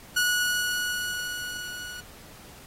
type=tone with level ramp; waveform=sawtooth; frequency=1463 Hz; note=F#6; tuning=20 cents flat; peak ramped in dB=-17 to -34 dBFS; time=0.16-2.01 s; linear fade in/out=10 ms; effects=pink hiss -49 dBFS RMS until 2.66 s + AAC 48 kbps